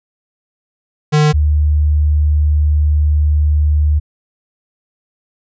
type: tone pair in turn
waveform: square / sine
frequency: 151 / 75 Hz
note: D3 / D2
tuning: +48 / +37 cents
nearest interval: octave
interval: 1211 cents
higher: first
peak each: -9 dBFS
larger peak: neither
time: 1.12-1.33 / 1.33-4 s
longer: second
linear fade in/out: 20 ms
effects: resampled to 16000 Hz

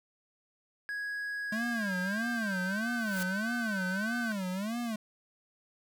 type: tone with pitch glide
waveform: triangle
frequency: 1661.2 to 1523.3 Hz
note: G#6 to F#6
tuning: 0 to +50 cents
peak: -32 dBFS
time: 0.89-4.32 s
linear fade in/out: 0 ms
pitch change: -150 cents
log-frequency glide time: 1.45-2.99 s
type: tone with vibrato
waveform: square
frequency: 209.2 Hz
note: G#3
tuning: 13 cents sharp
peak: -33 dBFS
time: 1.52-4.96 s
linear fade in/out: 5 ms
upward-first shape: sine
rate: 1.6 Hz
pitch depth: 240 cents each way
type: noise with exponential growth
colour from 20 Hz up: white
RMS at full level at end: -37 dBFS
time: 2.88-3.23 s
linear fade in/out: 1 ms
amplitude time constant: 76 ms
effects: none

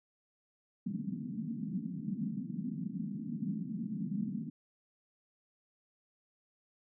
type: band-pass noise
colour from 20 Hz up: white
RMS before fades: -38 dBFS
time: 0.86-4.5 s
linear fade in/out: 5 ms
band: 160 to 240 Hz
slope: 48 dB/octave
effects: none

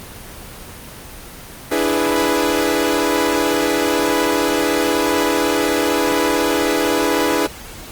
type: chord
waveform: sawtooth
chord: E dominant seventh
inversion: third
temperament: equal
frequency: 293.7 / 329.6 / 415.3 / 493.9 Hz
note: D4 / E4 / G#4 / B4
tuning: 0 / 0 / 0 / 0 cents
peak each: -17 dBFS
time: 1.71-7.47 s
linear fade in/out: 10 ms
effects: pink hiss -35 dBFS RMS until 7.91 s + Opus 24 kbps

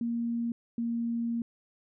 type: tone pair in turn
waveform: sine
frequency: 234.2 / 233.3 Hz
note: A#3 / A#3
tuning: +8 / +2 cents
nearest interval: unison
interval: 6 cents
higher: first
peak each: -28 dBFS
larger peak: neither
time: 0.01-0.52 / 0.78-1.42 s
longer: second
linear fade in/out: 2 ms
effects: none

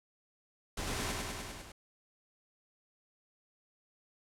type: noise with echo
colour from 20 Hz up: pink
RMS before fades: -38 dBFS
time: 0.77-1.12 s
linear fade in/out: 5 ms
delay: 100 ms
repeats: 6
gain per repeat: -2 dB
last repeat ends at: 1.72 s
effects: low-pass 10000 Hz 12 dB/octave

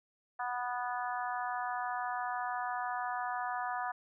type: harmonic tone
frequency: 246 Hz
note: B3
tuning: 7 cents flat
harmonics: 3 / 4 / 5 / 6 / 7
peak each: -37 / -39 / -41 / -43 / -44 dBFS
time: 0.39-3.92 s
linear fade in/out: 10 ms
effects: none

